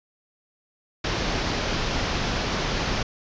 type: low-pass noise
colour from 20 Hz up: pink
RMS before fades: -26 dBFS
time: 1.04-3.03 s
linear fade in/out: 5 ms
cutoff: 6000 Hz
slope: 48 dB/octave
effects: resampled to 16000 Hz